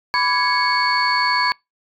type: tone cluster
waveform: sine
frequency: 994 / 1151 / 1662 / 2215 / 4464 Hz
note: B5 / D6 / G#6 / C#7 / C#8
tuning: +11 / -35 / +1 / -2 / +11 cents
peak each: -19 / -25 / -21 / -23 / -22 dBFS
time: 0.14-1.52 s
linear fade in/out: 0 ms
effects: noise-tail reverb RT60 0.2 s tail -26 dB re dry + tanh soft clip ceiling -7 dBFS